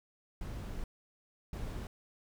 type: noise bursts at uneven times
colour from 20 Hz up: brown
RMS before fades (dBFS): -40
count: 2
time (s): 0.41-0.84 / 1.53-1.87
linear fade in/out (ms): 2
effects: none